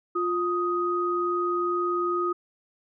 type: tone pair together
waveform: sine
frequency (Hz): 351.7 / 1249.3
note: F4 / D#6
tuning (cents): +12 / +7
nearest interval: octave + minor seventh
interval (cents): 2195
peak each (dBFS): -26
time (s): 0.15-2.33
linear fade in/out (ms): 10
effects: none